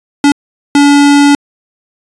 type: tone bursts at uneven times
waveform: square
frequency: 286 Hz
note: D4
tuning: 46 cents flat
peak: -4 dBFS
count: 2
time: 0.24-0.32 / 0.75-1.35 s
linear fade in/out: 2 ms
effects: resampled to 22050 Hz